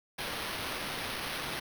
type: noise with sample-and-hold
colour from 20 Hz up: violet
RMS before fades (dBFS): -37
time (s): 0.18-1.6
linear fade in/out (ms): 10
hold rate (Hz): 7350
effects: none